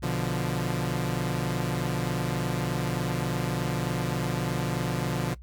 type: chord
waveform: sawtooth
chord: B diminished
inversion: none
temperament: equal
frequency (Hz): 123.47 / 146.83 / 174.61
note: B2 / D3 / F3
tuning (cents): 0 / 0 / 0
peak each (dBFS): -27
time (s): 0.02-5.35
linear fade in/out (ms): 20
effects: noise-tail reverb RT60 0.1 s tail -18 dB re dry + added 60 Hz sine -42 dBFS peak until 5.42 s